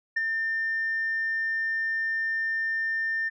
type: tone with ADSR envelope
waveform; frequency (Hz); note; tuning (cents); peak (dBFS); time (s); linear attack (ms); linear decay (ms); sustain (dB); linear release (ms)
sine; 1800; A6; +39; -19; 0.16-3.3; 11; 21; -5; 25
effects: tanh soft clip ceiling -21 dBFS